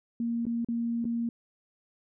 sine tone with dropouts, 233.5 Hz, A#3, 3 cents sharp, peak -27 dBFS, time 0.2-1.29 s, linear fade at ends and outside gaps 2 ms, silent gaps 0.454-0.466 / 0.647-0.686 / 1.044-1.052 s, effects none

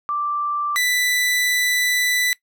sine / sawtooth tone pair in turn, 1174.7 / 1984.2 Hz, D6 / B6, 0 / +8 cents, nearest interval major sixth, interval 908 cents, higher second, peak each -20 / -14 dBFS, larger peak second, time 0.09-0.76 / 0.76-2.33 s, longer second, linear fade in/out 0 ms, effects noise-tail reverb RT60 0.1 s tail -20 dB re dry

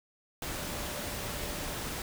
sine tone in noise, 587.3 Hz, D5, in tune, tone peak -47 dBFS, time 0.58-1.73 s, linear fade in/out 2 ms, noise pink, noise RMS -37 dBFS, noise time 0.42-2.02 s, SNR -13 dB, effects none

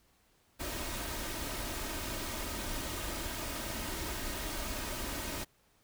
pink noise with comb filter, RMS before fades -38 dBFS, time 0.59-5.45 s, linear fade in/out 20 ms, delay 3.2 ms, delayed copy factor +0.5, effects pink hiss -69 dBFS RMS until 5.83 s

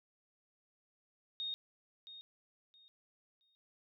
sine tone with echo, 3710 Hz, A#7, 9 cents flat, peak -37 dBFS, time 1.4-1.54 s, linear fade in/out 0 ms, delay 670 ms, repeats 3, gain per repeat -12 dB, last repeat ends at 3.55 s, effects none

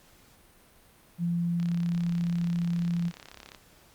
sine tone, 171.7 Hz, F3, 29 cents flat, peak -25 dBFS, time 1.18-3.12 s, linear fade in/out 50 ms
click train, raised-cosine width 0.2 ms, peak -27 dBFS, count 68, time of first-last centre 1.6-3.548 s, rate 34.4 Hz
effects pink hiss -58 dBFS RMS until 3.94 s + Opus 48 kbps

